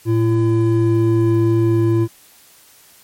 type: tone pair together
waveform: triangle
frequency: 112.8 / 338 Hz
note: A2 / E4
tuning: +44 / +43 cents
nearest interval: octave + perfect fifth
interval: 1899 cents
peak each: -13 dBFS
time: 0.05-2.08 s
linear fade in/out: 50 ms
effects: white hiss -48 dBFS RMS until 3.03 s + MP3 64 kbps